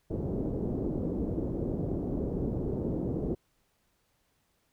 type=low-pass noise; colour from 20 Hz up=white; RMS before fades=-32 dBFS; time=0.1-3.35 s; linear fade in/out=10 ms; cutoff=420 Hz; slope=24 dB/octave; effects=pink hiss -73 dBFS RMS until 4.72 s